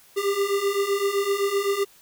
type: beating tone pair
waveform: square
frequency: 394.1 / 401.9 Hz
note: G4 / G4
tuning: +9 / +43 cents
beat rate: 7.8 Hz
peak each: -27 / -24 dBFS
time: 0.16-1.85 s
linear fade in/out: 20 ms
effects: white hiss -54 dBFS RMS until 2.01 s